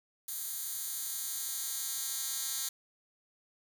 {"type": "tone with high-pass filter sweep", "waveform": "10% pulse", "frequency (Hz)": 267.7, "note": "C4", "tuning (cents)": 40, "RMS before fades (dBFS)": -37, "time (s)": [0.28, 2.69], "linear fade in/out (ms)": 5, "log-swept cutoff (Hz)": [10000, 6100], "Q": 0.8, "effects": []}